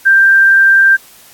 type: tone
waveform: sine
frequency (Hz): 1579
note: G6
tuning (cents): +12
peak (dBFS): -4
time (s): 0.05-0.97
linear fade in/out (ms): 20
effects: white hiss -41 dBFS RMS until 1.33 s + AAC 64 kbps